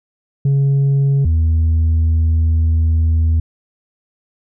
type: tone pair in turn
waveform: sine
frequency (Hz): 138.59 / 80.72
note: C#3 / E2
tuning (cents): 0 / -36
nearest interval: major sixth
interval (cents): 936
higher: first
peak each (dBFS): -8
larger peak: neither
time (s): 0.45-1.25 / 1.25-3.4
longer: second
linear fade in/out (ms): 5
effects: tanh soft clip ceiling -10 dBFS